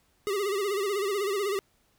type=tone with vibrato; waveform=square; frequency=400.5 Hz; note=G4; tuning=37 cents sharp; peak=-27 dBFS; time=0.27-1.59 s; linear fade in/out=0 ms; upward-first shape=sine; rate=16 Hz; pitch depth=93 cents each way; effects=pink hiss -68 dBFS RMS until 1.98 s